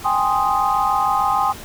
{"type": "chord", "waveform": "sine", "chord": "Ab major seventh", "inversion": "third", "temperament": "equal", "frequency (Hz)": [784, 830.6, 1046.5, 1244.5], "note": ["G5", "Ab5", "C6", "Eb6"], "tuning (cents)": [0, 0, 0, 0], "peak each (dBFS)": -21, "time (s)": [0.04, 1.53], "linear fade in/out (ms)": 20, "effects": ["pink hiss -36 dBFS RMS until 1.64 s"]}